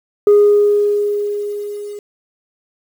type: tone with level ramp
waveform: sine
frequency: 412.3 Hz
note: G#4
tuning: 13 cents flat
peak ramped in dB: -3 to -26 dBFS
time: 0.27-1.99 s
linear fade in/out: 2 ms
effects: tanh soft clip ceiling -4 dBFS + 7-bit